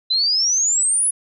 sine exponential sweep, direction up, 3970 to 10520 Hz, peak -15 dBFS, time 0.1-1.11 s, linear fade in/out 10 ms, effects none

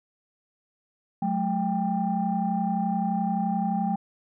sine tone cluster, 184.3 / 215.9 / 791 Hz, F#3 / A3 / G5, -7 / -33 / +15 cents, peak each -27 dBFS, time 1.22-3.96 s, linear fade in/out 5 ms, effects tanh soft clip ceiling -15 dBFS

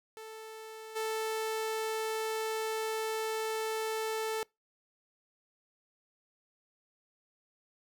sawtooth tone with level steps, 440.4 Hz, A4, 2 cents sharp, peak -40 / -28 dBFS, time 0.17-4.43 s, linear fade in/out 0 ms, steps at 0.95 s, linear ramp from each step 20 ms, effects noise-tail reverb RT60 0.2 s tail -25 dB re dry

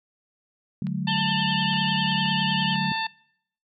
sine chord, D major, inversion none, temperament equal with one note detuned, 146.83 / 185 / 215 Hz, D3 / F#3 / A3, 0 / 0 / -40 cents, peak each -30 / -27 / -31 dBFS, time 0.82-2.92 s, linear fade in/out 2 ms
clicks, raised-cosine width 0.3 ms, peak -27 dBFS, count 7, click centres 0.869 / 1.736 / 1.771 / 1.885 / 2.117 / 2.255 / 2.756 s
harmonic tone, 891 Hz, A5, 22 cents sharp, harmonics 1 / 2 / 3 / 4 / 5, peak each -28 / -31 / -33 / -34 / -35 dBFS, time 1.07-3.07 s, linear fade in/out 5 ms
sine tone with vibrato, 3012 Hz, F#7, 30 cents sharp, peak -27 dBFS, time 1.08-2.75 s, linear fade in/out 2 ms, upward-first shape triangle, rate 10 Hz, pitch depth 130 cents each way
effects noise-tail reverb RT60 0.7 s tail -24 dB re dry

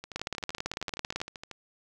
two click trains, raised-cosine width 0.2 ms, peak -23 / -14 dBFS, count 20 / 20, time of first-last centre 0.04-1.513 / 0.16-1.216 s, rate 12.9 / 18 Hz, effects none

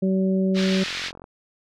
harmonic tone, 189.8 Hz, F#3, 44 cents sharp, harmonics 1 / 2 / 3, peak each -19 / -26 / -30 dBFS, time 0.02-0.84 s, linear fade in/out 10 ms
white band-pass noise, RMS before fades -30 dBFS, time 0.54-1.12 s, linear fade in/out 50 ms, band 1400 to 4500 Hz, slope 24 dB/octave
click train, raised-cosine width 1 ms, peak -27 dBFS, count 31, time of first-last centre 0.57-1.241 s, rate 44.7 Hz
effects none

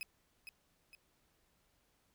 35% pulse tone with echo, 2541 Hz, D#7, 36 cents sharp, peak -38 dBFS, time 0.01-0.03 s, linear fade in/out 0 ms, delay 460 ms, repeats 2, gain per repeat -7 dB, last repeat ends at 0.95 s, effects pink hiss -75 dBFS RMS until 2.14 s

